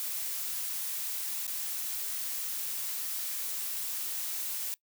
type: noise with dropouts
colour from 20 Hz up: blue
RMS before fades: -35 dBFS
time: 0-4.74 s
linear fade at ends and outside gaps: 0 ms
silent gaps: 1.468-1.478 s
effects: noise-tail reverb RT60 0.1 s tail -21 dB re dry